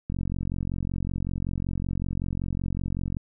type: click train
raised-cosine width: 5 ms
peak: -17 dBFS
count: 140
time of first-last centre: 0.1-3.168 s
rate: 45.3 Hz
effects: none